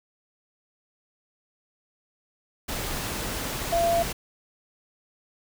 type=tone in noise; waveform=sine; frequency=680 Hz; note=F5; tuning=46 cents flat; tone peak=-20 dBFS; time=3.72-4.03 s; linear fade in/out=10 ms; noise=pink; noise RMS=-31 dBFS; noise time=2.68-4.13 s; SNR=+8 dB; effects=none